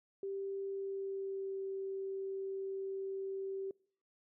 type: tone with pitch glide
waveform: sine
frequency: 392 to 387.5 Hz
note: G4 to G4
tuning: 0 to -20 cents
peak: -37 dBFS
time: 0.23-3.71 s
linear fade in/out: 2 ms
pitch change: -20 cents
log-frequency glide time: 0.68-1.61 s
effects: noise-tail reverb RT60 0.6 s tail -26 dB re dry